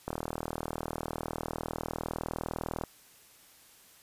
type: click train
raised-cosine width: 1 ms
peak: -19 dBFS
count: 111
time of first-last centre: 0.08-2.837 s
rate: 39.9 Hz
effects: white hiss -58 dBFS RMS until 4.02 s + resampled to 32000 Hz